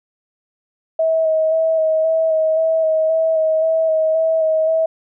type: tone with vibrato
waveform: sine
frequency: 640 Hz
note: D#5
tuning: 49 cents sharp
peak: -13 dBFS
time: 0.99-4.86 s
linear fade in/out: 5 ms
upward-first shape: square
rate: 1.9 Hz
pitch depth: 16 cents each way
effects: none